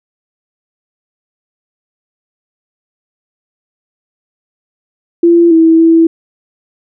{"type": "tone with pitch steps", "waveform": "sine", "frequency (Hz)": [340.6, 325.6, 328.7], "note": ["F4", "E4", "E4"], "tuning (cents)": [-43, -21, -5], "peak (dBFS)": -3, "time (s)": [5.23, 6.07], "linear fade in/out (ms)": 5, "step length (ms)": 280, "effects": []}